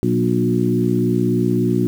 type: harmonic tone with a mistuned harmonic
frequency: 60 Hz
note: B1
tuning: 49 cents flat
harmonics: 2 / 3 / 4 / 5 / 6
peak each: -21 / -21 / -21 / -21 / -21 dBFS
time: 0.03-1.87 s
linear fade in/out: 0 ms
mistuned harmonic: 3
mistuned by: +33 cents
effects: 7-bit